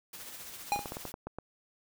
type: noise with tremolo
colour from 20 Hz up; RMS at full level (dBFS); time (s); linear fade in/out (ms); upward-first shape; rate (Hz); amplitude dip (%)
white; -44; 0.13-1.12; 5; sine; 15; 40
type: tone with exponential decay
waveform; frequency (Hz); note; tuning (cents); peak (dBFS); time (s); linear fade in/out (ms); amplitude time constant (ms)
square; 819; G#5; -24; -24; 0.72-0.91; 0; 41
type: clicks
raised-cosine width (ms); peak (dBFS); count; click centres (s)
1; -24; 9; 0.761 / 0.792 / 0.858 / 0.921 / 0.969 / 1.053 / 1.141 / 1.27 / 1.386
effects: none